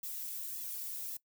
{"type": "noise with flanger", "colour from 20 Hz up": "violet", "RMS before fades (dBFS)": -41, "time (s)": [0.03, 1.17], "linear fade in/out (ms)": 5, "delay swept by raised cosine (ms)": [1.3, 2.5], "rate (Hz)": 1.8, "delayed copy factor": -0.9, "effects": ["noise-tail reverb RT60 0.1 s tail -20 dB re dry"]}